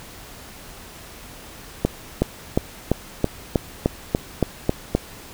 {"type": "accelerating click train", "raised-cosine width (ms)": 2, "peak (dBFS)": -3, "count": 11, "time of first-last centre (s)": [1.85, 4.95], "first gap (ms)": 370, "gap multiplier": 0.96, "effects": ["pink hiss -41 dBFS RMS until 5.33 s"]}